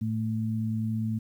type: tone pair together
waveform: sine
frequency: 111.05 / 220.7 Hz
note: A2 / A3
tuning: +16 / +5 cents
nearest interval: octave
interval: 1189 cents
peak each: -29 / -29 dBFS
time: 0.01-1.19 s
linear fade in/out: 10 ms
effects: 10-bit